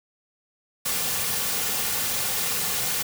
white noise with comb filter, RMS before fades -26 dBFS, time 0.85-3.03 s, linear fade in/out 10 ms, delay 3.1 ms, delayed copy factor -0.5, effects none

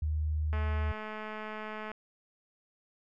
sine tone, 76.8 Hz, D#2, 22 cents flat, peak -28 dBFS, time 0.02-0.92 s, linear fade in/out 5 ms
click train, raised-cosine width 0.5 ms, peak -26 dBFS, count 299, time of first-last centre 0.53-1.916 s, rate 215 Hz
effects none

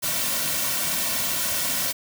white noise with comb filter, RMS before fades -25 dBFS, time 0.02-1.93 s, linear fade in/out 20 ms, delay 2.4 ms, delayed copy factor -0.65, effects none

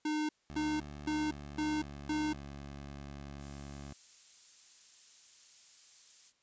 square tone bursts, 305 Hz, D#4, 34 cents flat, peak -32 dBFS, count 5, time 0.05-2.33 s, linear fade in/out 5 ms, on 240 ms, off 270 ms
15% pulse tone with pitch glide, 72.9 to 70.46 Hz, D2 to C#2, -12 to +29 cents, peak -38 dBFS, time 0.5-3.93 s, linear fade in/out 0 ms, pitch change -59 cents, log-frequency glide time 1.03-2.38 s
violet noise, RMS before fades -49 dBFS, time 3.38-6.33 s, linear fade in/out 50 ms
effects white hiss -74 dBFS RMS until 6.42 s + resampled to 16000 Hz

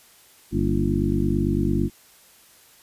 harmonic tone with a mistuned harmonic, 49 Hz, G1, in tune, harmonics 1 / 2 / 3 / 4 / 5 / 6 / 7, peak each -27 / -27 / -27 / -27 / -27 / -27 / -27 dBFS, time 0.51-1.9 s, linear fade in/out 50 ms, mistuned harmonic 5, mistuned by -83 cents, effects white hiss -53 dBFS RMS until 2.82 s + resampled to 32000 Hz

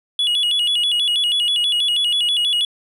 triangle tone with vibrato, 3136 Hz, G7, in tune, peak -14 dBFS, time 0.19-2.65 s, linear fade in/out 2 ms, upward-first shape square, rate 6.2 Hz, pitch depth 140 cents each way, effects resampled to 32000 Hz

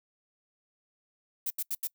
violet noise bursts, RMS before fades -32 dBFS, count 4, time 1.46-1.873 s, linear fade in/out 5 ms, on 44 ms, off 79 ms, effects noise-tail reverb RT60 0.1 s tail -25 dB re dry

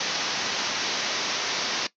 white low-pass noise, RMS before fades -28 dBFS, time 0-1.87 s, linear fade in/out 5 ms, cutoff 6200 Hz, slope 96 dB/octave, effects noise-tail reverb RT60 0.1 s tail -17 dB re dry + high-pass 200 Hz 12 dB/octave

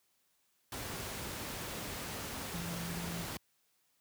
sine tone in noise, 170.7 Hz, F3, 39 cents flat, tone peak -40 dBFS, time 2.54-3.23 s, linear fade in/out 2 ms, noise pink, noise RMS -41 dBFS, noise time 0.72-3.37 s, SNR -2 dB, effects white hiss -75 dBFS RMS until 4 s + high-pass 60 Hz 12 dB/octave

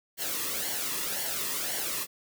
white noise with flanger, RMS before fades -32 dBFS, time 0.17-2.07 s, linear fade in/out 50 ms, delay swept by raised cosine 0.79 to 1.35 ms, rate 1.9 Hz, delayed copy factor -0.6, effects none

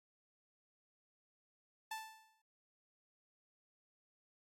sawtooth tone with exponential decay, 880 Hz, A5, in tune, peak -36 dBFS, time 1.91-2.42 s, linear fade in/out 5 ms, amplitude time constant 110 ms, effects noise-tail reverb RT60 0.4 s tail -25 dB re dry + AAC 48 kbps

